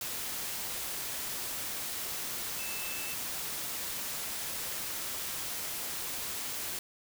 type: tone in noise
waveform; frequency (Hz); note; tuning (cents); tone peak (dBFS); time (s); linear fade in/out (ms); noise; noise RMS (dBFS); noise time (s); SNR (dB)
sine; 2637; E7; 0; -42; 2.59-3.14; 2; white; -37; 0.01-6.79; -8
effects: none